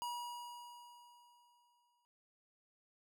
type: tone with exponential decay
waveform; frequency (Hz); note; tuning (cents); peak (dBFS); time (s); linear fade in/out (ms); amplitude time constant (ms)
square; 962; B5; -46; -39; 0.02-2.05; 0; 440
effects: none